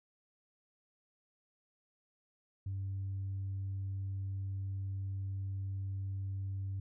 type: tone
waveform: sine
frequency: 97.1 Hz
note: G2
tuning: 16 cents flat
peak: -34 dBFS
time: 2.66-6.8 s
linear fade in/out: 5 ms
effects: tanh soft clip ceiling -33 dBFS